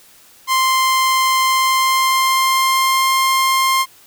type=tone with pitch glide; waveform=sawtooth; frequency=1046.5 to 1058 Hz; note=C6 to C6; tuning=0 to +19 cents; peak=-9 dBFS; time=0.47-3.86 s; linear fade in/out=50 ms; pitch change=+19 cents; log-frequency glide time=1.42-3.1 s; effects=white hiss -47 dBFS RMS until 4.06 s